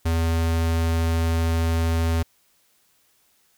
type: tone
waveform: square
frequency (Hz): 82.41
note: E2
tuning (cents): 0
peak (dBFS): -20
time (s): 0.05-2.23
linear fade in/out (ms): 10
effects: white hiss -63 dBFS RMS until 3.57 s